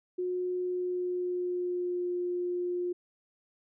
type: tone with pitch glide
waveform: sine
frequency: 362.2 to 355.2 Hz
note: F#4 to F4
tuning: -37 to +29 cents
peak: -29 dBFS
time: 0.18-2.93 s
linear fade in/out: 10 ms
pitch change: -34 cents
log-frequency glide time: 0.56-2.11 s
effects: none